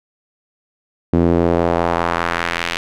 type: tone with band-pass filter sweep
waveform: sawtooth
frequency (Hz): 85.1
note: F2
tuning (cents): -44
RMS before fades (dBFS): -17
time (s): 1.13-2.77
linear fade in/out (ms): 0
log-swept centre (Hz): 280 to 2800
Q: 1.3
effects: none